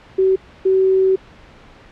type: tone bursts at uneven times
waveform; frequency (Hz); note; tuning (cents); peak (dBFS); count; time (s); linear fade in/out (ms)
sine; 380; F#4; +46; -11; 2; 0.18-0.36 / 0.65-1.16; 10
effects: pink hiss -44 dBFS RMS until 1.91 s + low-pass 3000 Hz 12 dB/octave